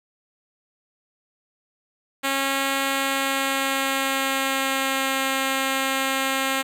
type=tone with pitch glide; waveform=5% pulse; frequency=272.8 to 268 Hz; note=C#4 to C4; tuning=-28 to +42 cents; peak=-10 dBFS; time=2.23-6.63 s; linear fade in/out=20 ms; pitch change=-30 cents; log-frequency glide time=2.82-5.25 s; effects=none